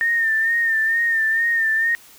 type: tone with vibrato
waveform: sine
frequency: 1816 Hz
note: A#6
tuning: 46 cents flat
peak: -16 dBFS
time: 0.01-1.95 s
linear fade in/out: 0 ms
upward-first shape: sine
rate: 2.2 Hz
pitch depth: 47 cents each way
effects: white hiss -47 dBFS RMS until 2.18 s